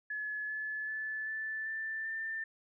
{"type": "tone with pitch steps", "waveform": "sine", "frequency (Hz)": [1707, 1722.8, 1738.8, 1755, 1771.3, 1787.7], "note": ["G#6", "A6", "A6", "A6", "A6", "A6"], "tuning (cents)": [47, -37, -21, -5, 11, 27], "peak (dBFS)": -35, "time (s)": [0.1, 2.44], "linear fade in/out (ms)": 5, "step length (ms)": 390, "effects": []}